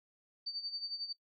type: tone with tremolo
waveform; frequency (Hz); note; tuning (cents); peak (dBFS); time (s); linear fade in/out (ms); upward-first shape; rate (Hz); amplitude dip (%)
sine; 4595; D8; -39; -35; 0.46-1.13; 10; sine; 11; 70
effects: noise-tail reverb RT60 0.1 s tail -18 dB re dry